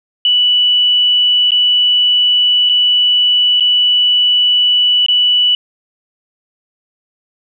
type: tone with dropouts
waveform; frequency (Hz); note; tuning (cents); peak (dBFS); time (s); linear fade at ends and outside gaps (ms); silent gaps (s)
sine; 2960; F#7; 0; -8; 0.25-5.55; 2; 1.507-1.518 / 2.691-2.695 / 3.599-3.606 / 5.063-5.084
effects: none